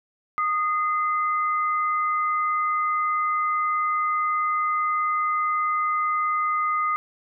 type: tone pair together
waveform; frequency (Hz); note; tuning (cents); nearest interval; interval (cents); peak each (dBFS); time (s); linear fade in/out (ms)
sine; 1235.2 / 2060; D#6 / C7; -13 / -28; major sixth; 885; -21 / -31; 0.38-6.96; 0
effects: none